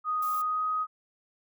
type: tone with pitch glide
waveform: sine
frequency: 1244.5 to 1255.3 Hz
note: D#6 to D#6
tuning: 0 to +15 cents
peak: -26 dBFS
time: 0.04-0.87 s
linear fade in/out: 50 ms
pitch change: +15 cents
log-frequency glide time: 0.42-0.64 s
type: noise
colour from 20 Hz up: violet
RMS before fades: -42 dBFS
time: 0.22-0.42 s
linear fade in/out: 5 ms
effects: none